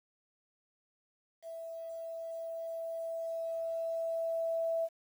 sine tone with level ramp, 659.3 Hz, E5, in tune, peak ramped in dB -41 to -29 dBFS, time 1.42-4.89 s, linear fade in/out 50 ms, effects 10-bit

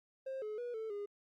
triangle tone with pitch steps, 531 / 426.6 / 484.1 / 442.1 / 408.7 Hz, C5 / G#4 / B4 / A4 / G#4, +25 / +46 / -35 / +8 / -28 cents, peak -36 dBFS, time 0.26-1.06 s, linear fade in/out 10 ms, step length 160 ms, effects tanh soft clip ceiling -33 dBFS + Opus 48 kbps

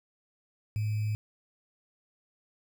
sine tone with sample-and-hold, 106.8 Hz, G#2, 49 cents sharp, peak -27 dBFS, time 0.76-1.15 s, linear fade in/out 0 ms, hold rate 2450 Hz, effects none

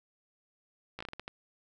slowing click train, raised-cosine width 0.3 ms, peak -24 dBFS, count 8, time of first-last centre 0.99-1.279 s, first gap 15 ms, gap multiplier 1.33, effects none

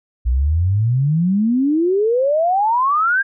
sine exponential sweep, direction up, 57.7 to 1635 Hz, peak -13 dBFS, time 0.25-3.23 s, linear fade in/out 20 ms, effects none

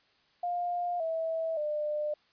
sine tone with pitch steps, 705 / 650.2 / 599.7 Hz, F5 / E5 / D5, +16 / -24 / +36 cents, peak -29 dBFS, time 0.43-2.14 s, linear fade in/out 5 ms, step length 570 ms, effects white hiss -67 dBFS RMS until 2.32 s + resampled to 11025 Hz

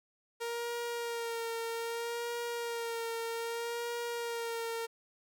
sawtooth tone with vibrato, 466.2 Hz, A#4, in tune, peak -31 dBFS, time 0.4-4.87 s, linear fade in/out 20 ms, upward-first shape sine, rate 0.63 Hz, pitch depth 28 cents each way, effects none

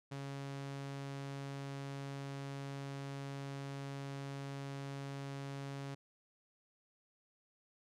sawtooth tone, 138.59 Hz, C#3, in tune, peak -38 dBFS, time 0.11-5.95 s, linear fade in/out 10 ms, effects low-pass 8000 Hz 12 dB/octave

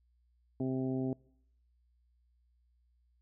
harmonic tone, 130.81 Hz, C3, in tune, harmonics 1 / 2 / 3 / 4 / 5 / 6, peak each -37 / -33 / -39 / -50 / -45 / -53 dBFS, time 0.6-1.13 s, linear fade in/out 2 ms, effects noise-tail reverb RT60 0.7 s tail -25 dB re dry + added 60 Hz sine -68 dBFS peak until 3.21 s

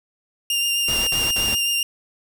sawtooth tone with vibrato, 2800 Hz, F7, 4 cents sharp, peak -16 dBFS, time 0.5-1.83 s, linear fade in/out 2 ms, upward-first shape triangle, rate 7.7 Hz, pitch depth 17 cents each way
pink noise bursts, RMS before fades -29 dBFS, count 3, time 0.88-1.55 s, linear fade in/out 2 ms, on 190 ms, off 50 ms
effects none

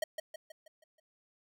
square tone with echo, 630 Hz, D#5, 21 cents sharp, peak -30 dBFS, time 0.02-0.04 s, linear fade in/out 5 ms, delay 160 ms, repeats 6, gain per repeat -6 dB, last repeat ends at 1 s, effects none

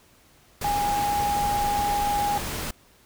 sine tone in noise, 820 Hz, G#5, 22 cents flat, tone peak -22 dBFS, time 0.64-2.38 s, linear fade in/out 5 ms, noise pink, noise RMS -31 dBFS, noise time 0.61-2.71 s, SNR +6 dB, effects pink hiss -57 dBFS RMS until 3.05 s

